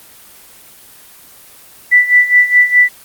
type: tone with tremolo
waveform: sine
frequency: 1975.5 Hz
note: B6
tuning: in tune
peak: -3 dBFS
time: 1.91-2.89 s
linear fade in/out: 20 ms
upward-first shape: sine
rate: 4.8 Hz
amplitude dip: 80%
effects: white hiss -40 dBFS RMS until 3.04 s + Opus 24 kbps